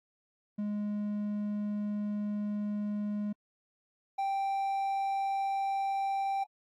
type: tone pair in turn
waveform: triangle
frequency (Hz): 207.7 / 784.2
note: G#3 / G5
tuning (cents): 0 / 0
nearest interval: octave + major seventh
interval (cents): 2300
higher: second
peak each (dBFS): -29 / -27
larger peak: second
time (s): 0.58-3.33 / 4.18-6.44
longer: first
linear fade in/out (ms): 10
effects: AAC 48 kbps